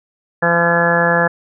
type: harmonic tone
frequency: 170.5 Hz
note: F3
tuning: 41 cents flat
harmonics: 1 / 2 / 3 / 4 / 5 / 6 / 7 / 8 / 9 / 10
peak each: -20 / -27 / -17 / -21 / -22 / -24 / -28 / -22 / -26 / -16 dBFS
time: 0.42-1.28 s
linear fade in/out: 10 ms
effects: none